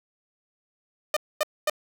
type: tone bursts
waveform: sawtooth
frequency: 607 Hz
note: D#5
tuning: 43 cents flat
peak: -17 dBFS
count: 3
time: 1.14-1.698 s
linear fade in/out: 2 ms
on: 26 ms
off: 240 ms
effects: none